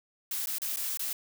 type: noise with dropouts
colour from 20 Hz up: blue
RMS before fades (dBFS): -33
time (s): 0.31-1.13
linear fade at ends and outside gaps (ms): 2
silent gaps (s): 0.459-0.471 / 0.584-0.618 / 0.762-0.77 / 0.973-0.994
effects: none